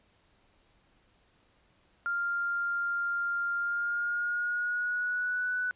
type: tone with pitch glide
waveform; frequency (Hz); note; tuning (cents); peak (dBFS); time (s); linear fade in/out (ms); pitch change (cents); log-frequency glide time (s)
sine; 1396.9 to 1488.5; F6 to F#6; 0 to +10; -28; 2.06-5.71; 0; +110; 3.56-5.54
effects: pink hiss -67 dBFS RMS until 5.75 s + resampled to 8000 Hz